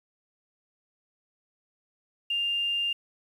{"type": "tone with quantisation", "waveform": "sine", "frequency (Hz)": 2800, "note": "F7", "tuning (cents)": 4, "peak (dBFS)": -25, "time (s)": [2.3, 2.93], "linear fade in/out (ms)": 5, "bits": 9, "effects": []}